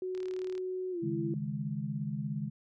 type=tone with pitch glide; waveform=sine; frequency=370 to 335.4 Hz; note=F#4 to E4; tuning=0 to +30 cents; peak=-33 dBFS; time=0.02-1.34 s; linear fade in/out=2 ms; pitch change=-170 cents; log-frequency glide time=0.91-1 s
type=click train; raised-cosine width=0.2 ms; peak=-33 dBFS; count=17; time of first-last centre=0.15-0.579 s; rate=37.3 Hz
type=chord; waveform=sine; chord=C# suspended second; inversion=none; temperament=equal; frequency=138.59 / 155.56 / 207.7 Hz; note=C#3 / D#3 / G#3; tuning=0 / 0 / 0 cents; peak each=-37 dBFS; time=1.02-2.5 s; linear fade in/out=20 ms
effects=none